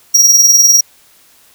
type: tone with tremolo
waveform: square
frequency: 5680 Hz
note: F8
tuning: 28 cents sharp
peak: -3 dBFS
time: 0.14-0.81 s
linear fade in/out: 10 ms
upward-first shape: sine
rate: 20 Hz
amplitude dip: 50%
effects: white hiss -47 dBFS RMS until 1.54 s